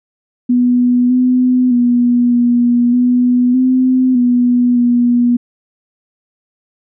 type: tone with pitch steps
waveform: sine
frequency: 246 / 252 / 242.6 / 241 / 247 / 256.7 / 244.8 / 241.7 Hz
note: B3 / B3 / B3 / B3 / B3 / C4 / B3 / B3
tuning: -7 / +35 / -31 / -42 / 0 / -33 / -15 / -37 cents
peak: -8 dBFS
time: 0.49-5.37 s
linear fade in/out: 10 ms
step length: 610 ms
effects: none